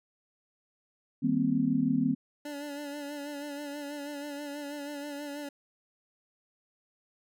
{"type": "chord", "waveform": "sine", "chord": "C minor seventh", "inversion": "first", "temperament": "just", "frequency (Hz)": [156.98, 196.22, 235.5, 261.6], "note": ["Eb3", "G3", "Bb3", "C4"], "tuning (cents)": [16, 2, 18, 0], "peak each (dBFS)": [-33, -33, -29, -27], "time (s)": [1.22, 2.15], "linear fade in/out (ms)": 20}
{"type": "tone with vibrato", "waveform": "25% pulse", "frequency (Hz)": 289, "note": "D4", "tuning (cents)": -28, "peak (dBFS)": -33, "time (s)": [2.45, 5.49], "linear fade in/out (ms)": 5, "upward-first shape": "sine", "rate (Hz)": 6.2, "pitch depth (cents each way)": 41}
{"effects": []}